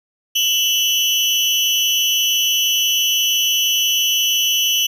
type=tone with amplitude modulation; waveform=35% pulse; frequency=2983 Hz; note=F#7; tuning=13 cents sharp; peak=-9 dBFS; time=0.35-4.87 s; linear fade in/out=10 ms; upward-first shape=sine; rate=274 Hz; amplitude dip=85%; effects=none